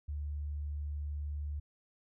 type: tone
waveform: sine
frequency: 73.42 Hz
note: D2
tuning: in tune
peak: -35 dBFS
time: 0.08-1.6 s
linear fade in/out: 10 ms
effects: none